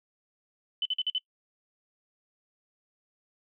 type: tone bursts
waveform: sine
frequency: 3021 Hz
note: F#7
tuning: 35 cents sharp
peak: -25 dBFS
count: 5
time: 0.82-1.182 s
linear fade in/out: 2 ms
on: 34 ms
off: 48 ms
effects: noise-tail reverb RT60 0.1 s tail -25 dB re dry